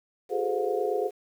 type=tone cluster; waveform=sine; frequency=357.3 / 405.2 / 433.7 / 512 / 716 Hz; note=F4 / G#4 / A4 / C5 / F5; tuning=+40 / -43 / -25 / -38 / +43 cents; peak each=-35 / -29 / -30 / -31 / -33 dBFS; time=0.29-1.11 s; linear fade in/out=50 ms; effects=9-bit